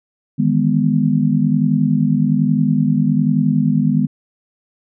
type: chord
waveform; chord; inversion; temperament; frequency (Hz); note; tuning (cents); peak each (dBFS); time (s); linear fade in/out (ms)
sine; E major seventh; third; just; 154.51 / 164.81 / 206 / 247.2; D#3 / E3 / G#3 / B3; -12 / 0 / -14 / +2; -17 / -23 / -17 / -17; 0.38-4.07; 20
effects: none